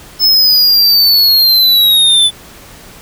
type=linear sweep; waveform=square; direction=down; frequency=5250 to 3466 Hz; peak=-6 dBFS; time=0.19-2.31 s; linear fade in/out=50 ms; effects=pink hiss -36 dBFS RMS until 3.01 s